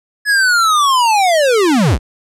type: linear sweep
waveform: square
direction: down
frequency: 1709 to 32.99 Hz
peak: -10 dBFS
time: 0.25-1.99 s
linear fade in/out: 50 ms
effects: low-pass 10000 Hz 12 dB/octave